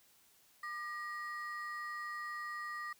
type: ring-modulated tone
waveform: triangle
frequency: 1551 Hz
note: G6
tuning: 19 cents flat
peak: -35 dBFS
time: 0.63-2.93 s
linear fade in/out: 5 ms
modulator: 349 Hz
effects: white hiss -67 dBFS RMS until 2.99 s